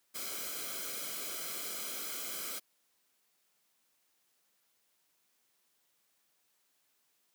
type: noise with comb filter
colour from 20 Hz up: white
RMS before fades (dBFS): -40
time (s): 0.14-2.6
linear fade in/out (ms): 20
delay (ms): 1.1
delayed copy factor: -0.7
effects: white hiss -75 dBFS RMS until 7.34 s + high-pass 150 Hz 12 dB/octave